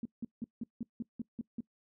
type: tone bursts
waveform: sine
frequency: 231.2 Hz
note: A#3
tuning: 14 cents flat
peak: -34 dBFS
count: 9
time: 0.03-1.606 s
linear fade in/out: 2 ms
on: 24 ms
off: 170 ms
effects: noise-tail reverb RT60 0.1 s tail -22 dB re dry